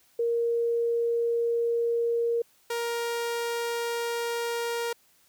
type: tone pair in turn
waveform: sine / sawtooth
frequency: 467.7 / 469.4 Hz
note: A#4 / A#4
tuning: +6 / +12 cents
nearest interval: unison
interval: 6 cents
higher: second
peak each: -23 / -24 dBFS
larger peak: first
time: 0.19-2.42 / 2.7-4.93 s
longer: neither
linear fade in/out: 5 ms
effects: white hiss -63 dBFS RMS until 5.28 s